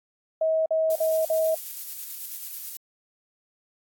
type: tone bursts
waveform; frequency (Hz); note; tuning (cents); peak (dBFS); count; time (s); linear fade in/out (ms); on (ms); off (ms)
sine; 639; D#5; +46; -20; 4; 0.41-1.548; 5; 250; 46
type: noise with tremolo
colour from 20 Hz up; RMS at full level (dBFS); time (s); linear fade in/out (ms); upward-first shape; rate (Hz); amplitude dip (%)
violet; -34; 0.9-2.77; 2; square; 9.2; 25
effects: AAC 64 kbps